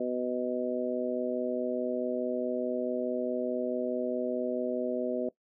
harmonic tone, 124.7 Hz, B2, 17 cents sharp, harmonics 2 / 3 / 4 / 5, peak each -34 / -34 / -34 / -34 dBFS, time 0-5.29 s, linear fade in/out 5 ms, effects noise-tail reverb RT60 0.1 s tail -19 dB re dry

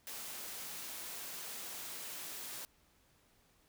white high-pass noise, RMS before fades -45 dBFS, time 0.07-2.65 s, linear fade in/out 0 ms, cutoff 160 Hz, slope 12 dB/octave, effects pink hiss -70 dBFS RMS until 3.68 s

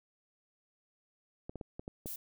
clicks, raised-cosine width 2 ms, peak -28 dBFS, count 6, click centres 1.495 / 1.557 / 1.612 / 1.795 / 1.879 / 2.059 s
violet noise, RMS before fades -42 dBFS, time 2.06-2.16 s, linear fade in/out 5 ms
effects none

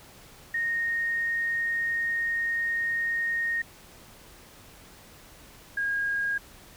sine tone pair in turn, 1855 / 1630.1 Hz, A#6 / G#6, -9 / -33 cents, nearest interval major second, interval 224 cents, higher first, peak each -25 dBFS, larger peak neither, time 0.54-3.62 / 5.77-6.38 s, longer first, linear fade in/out 5 ms, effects pink hiss -51 dBFS RMS until 6.76 s

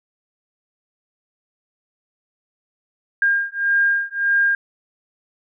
sine beating tone pair, 1609 / 1610.7 Hz, G6 / G6, +45 / +47 cents, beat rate 1.7 Hz, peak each -19 dBFS, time 3.22-4.55 s, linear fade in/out 2 ms, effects none

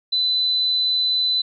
sine tone, 4008 Hz, B7, 25 cents sharp, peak -17 dBFS, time 0.12-1.42 s, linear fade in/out 10 ms, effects none

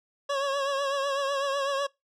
25% pulse tone with vibrato, 554.4 Hz, C#5, in tune, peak -22 dBFS, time 0.29-1.87 s, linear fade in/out 10 ms, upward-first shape triangle, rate 8 Hz, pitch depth 58 cents each way, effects noise-tail reverb RT60 0.2 s tail -24 dB re dry + low-pass 6000 Hz 12 dB/octave

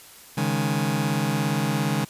sawtooth chord, C# suspended second, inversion none, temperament just, 138.59 / 155.92 / 207.9 Hz, C#3 / D#3 / G#3, 0 / +4 / +2 cents, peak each -22 dBFS, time 0.37-2.05 s, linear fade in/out 10 ms, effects white hiss -47 dBFS RMS until 2.09 s + resampled to 32000 Hz

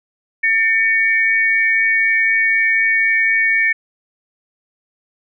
sine tone pair together, 1798 / 2249 Hz, A6 / C#7, +37 / +24 cents, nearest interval major third, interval 387 cents, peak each -15 / -15 dBFS, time 0.43-3.73 s, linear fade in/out 10 ms, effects none

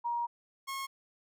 sine / sawtooth tone pair in turn, 947 / 1085.6 Hz, A#5 / C#6, +27 / -36 cents, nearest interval major second, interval 237 cents, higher second, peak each -30 / -32 dBFS, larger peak first, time 0.04-0.27 / 0.67-0.87 s, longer first, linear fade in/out 20 ms, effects none

